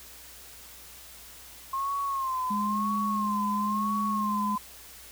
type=tone with vibrato; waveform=sine; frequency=1066 Hz; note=C6; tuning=32 cents sharp; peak=-27 dBFS; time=1.73-4.58 s; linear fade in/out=5 ms; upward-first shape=sine; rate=1 Hz; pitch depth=84 cents each way
type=tone with pitch glide; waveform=sine; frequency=207.7 to 209 Hz; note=G#3 to G#3; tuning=0 to +11 cents; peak=-29 dBFS; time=2.5-4.56 s; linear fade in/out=10 ms; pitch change=+11 cents; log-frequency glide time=3.21-4.41 s
effects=added 60 Hz sine -57 dBFS peak until 5.11 s + white hiss -48 dBFS RMS until 5.11 s